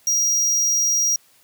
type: tone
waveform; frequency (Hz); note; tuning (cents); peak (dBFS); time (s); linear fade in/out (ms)
square; 5720; F8; +41; -17; 0.07-1.16; 2
effects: white hiss -56 dBFS RMS until 1.43 s + high-pass 60 Hz 12 dB/octave